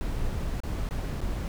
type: noise with dropouts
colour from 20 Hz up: brown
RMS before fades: -30 dBFS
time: 0.01-1.48 s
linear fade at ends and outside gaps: 0 ms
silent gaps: 0.603-0.635 / 0.889-0.909 / 1.206-1.215 s
effects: none